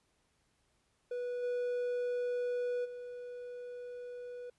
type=tone with level steps; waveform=triangle; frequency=490.1 Hz; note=B4; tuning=13 cents flat; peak=-33 / -30 / -40 dBFS; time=1.11-4.5 s; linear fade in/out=5 ms; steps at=1.42 / 2.84 s; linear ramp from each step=20 ms; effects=pink hiss -75 dBFS RMS until 4.58 s + resampled to 24000 Hz